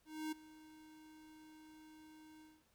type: tone with ADSR envelope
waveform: square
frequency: 311.1 Hz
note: D#4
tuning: in tune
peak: -39 dBFS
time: 0.05-2.64 s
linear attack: 270 ms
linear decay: 11 ms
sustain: -19 dB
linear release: 230 ms
effects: pink hiss -75 dBFS RMS until 2.74 s